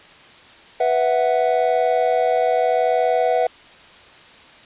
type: chord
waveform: triangle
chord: B suspended fourth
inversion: none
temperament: equal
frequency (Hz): 493.9 / 659.3 / 740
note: B4 / E5 / F#5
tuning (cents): 0 / 0 / 0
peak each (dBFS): -18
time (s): 0.8-3.47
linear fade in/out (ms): 5
effects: white hiss -45 dBFS RMS until 4.65 s + resampled to 8000 Hz